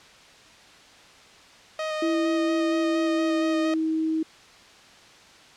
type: tone with vibrato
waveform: sawtooth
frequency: 622.3 Hz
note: D#5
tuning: in tune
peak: -23 dBFS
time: 1.79-3.74 s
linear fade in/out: 2 ms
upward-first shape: square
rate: 4.3 Hz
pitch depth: 12 cents each way
type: tone with pitch glide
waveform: sine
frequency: 329.6 to 318.4 Hz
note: E4 to D#4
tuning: 0 to +40 cents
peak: -22 dBFS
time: 2.02-4.23 s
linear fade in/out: 5 ms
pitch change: -60 cents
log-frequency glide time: 2.96-3.86 s
effects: white hiss -50 dBFS RMS until 5.56 s + low-pass 5000 Hz 12 dB/octave